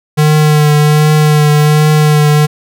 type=tone with vibrato; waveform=square; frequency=151 Hz; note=D3; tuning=48 cents sharp; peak=-6 dBFS; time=0.17-2.47 s; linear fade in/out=20 ms; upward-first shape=triangle; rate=1.3 Hz; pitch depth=25 cents each way; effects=none